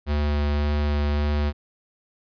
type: tone with vibrato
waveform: square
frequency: 73.42 Hz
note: D2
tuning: in tune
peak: -21 dBFS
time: 0.06-1.53 s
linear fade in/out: 50 ms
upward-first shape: sine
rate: 1.8 Hz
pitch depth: 10 cents each way
effects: resampled to 11025 Hz